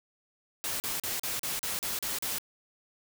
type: noise bursts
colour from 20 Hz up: white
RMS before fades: -33 dBFS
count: 9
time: 0.64-2.384 s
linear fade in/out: 0 ms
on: 160 ms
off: 38 ms
effects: none